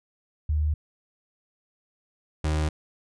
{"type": "tone pair in turn", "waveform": ["sine", "35% pulse"], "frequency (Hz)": [75.9, 77], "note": ["D#2", "D#2"], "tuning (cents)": [-42, -17], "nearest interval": "unison", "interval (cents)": 25, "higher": "second", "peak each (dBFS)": -21, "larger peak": "neither", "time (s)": [[0.49, 0.74], [2.44, 2.69]], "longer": "neither", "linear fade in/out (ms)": 5, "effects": ["resampled to 22050 Hz"]}